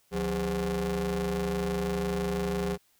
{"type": "ring-modulated tone", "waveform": "35% pulse", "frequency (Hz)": 112, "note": "A2", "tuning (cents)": 31, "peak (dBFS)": -23, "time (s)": [0.11, 2.78], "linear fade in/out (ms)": 50, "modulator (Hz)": 293, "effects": ["white hiss -67 dBFS RMS until 2.99 s"]}